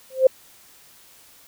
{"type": "tone with exponential growth", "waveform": "sine", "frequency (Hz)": 523.3, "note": "C5", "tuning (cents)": 0, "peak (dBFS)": -6, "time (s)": [0.1, 0.27], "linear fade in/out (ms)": 5, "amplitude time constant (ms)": 35, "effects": ["white hiss -51 dBFS RMS until 1.47 s"]}